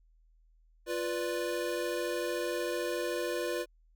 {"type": "chord", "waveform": "square", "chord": "B diminished", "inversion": "second", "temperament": "equal", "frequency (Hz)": [349.2, 493.9, 587.3], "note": ["F4", "B4", "D5"], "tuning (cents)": [0, 0, 0], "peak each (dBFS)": [-36, -36, -38], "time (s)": [0.86, 3.66], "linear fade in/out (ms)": 50, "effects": ["added 40 Hz sine -61 dBFS peak until 3.95 s"]}